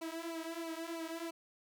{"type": "tone with flanger", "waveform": "sawtooth", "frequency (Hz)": 329.6, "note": "E4", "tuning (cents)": 0, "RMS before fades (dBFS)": -42, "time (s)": [0.01, 1.31], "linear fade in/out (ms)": 10, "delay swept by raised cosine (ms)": [0.56, 3.96], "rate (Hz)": 3.1, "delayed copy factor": -0.9, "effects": []}